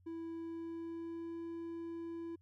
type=tone with pitch glide; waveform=triangle; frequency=330 to 334.2 Hz; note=E4 to E4; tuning=+2 to +24 cents; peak=-39 dBFS; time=0.06-2.36 s; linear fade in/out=10 ms; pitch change=+22 cents; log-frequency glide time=0.26-1.41 s; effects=added 91 Hz sine -64 dBFS peak until 2.41 s